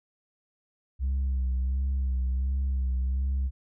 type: tone with vibrato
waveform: sine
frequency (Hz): 65.41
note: C2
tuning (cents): 0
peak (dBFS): -22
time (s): 0.99-3.51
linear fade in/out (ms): 50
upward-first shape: sine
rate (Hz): 1.4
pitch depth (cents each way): 47
effects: tanh soft clip ceiling -23 dBFS

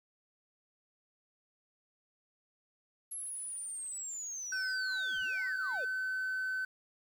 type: linear sweep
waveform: sine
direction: down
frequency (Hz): 11260 to 428.9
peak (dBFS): -38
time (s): 3.11-5.85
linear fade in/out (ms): 10
type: tone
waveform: triangle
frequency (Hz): 1522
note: F#6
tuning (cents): +48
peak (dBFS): -30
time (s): 4.52-6.65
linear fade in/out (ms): 5
effects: tanh soft clip ceiling -28 dBFS + 10-bit

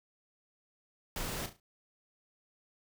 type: noise with echo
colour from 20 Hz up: pink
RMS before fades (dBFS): -38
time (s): 1.16-1.46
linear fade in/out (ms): 2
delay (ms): 35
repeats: 4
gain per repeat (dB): -9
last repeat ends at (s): 1.6
effects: none

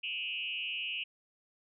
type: tone with frequency modulation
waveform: sine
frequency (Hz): 2740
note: F7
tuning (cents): -34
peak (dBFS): -34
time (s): 0.03-1.04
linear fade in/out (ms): 10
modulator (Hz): 163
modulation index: 1.6
effects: none

